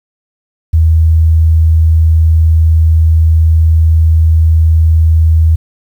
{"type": "tone", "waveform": "sine", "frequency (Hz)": 80.4, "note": "E2", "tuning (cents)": -43, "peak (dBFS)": -4, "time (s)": [0.73, 5.56], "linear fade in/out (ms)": 10, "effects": ["7-bit"]}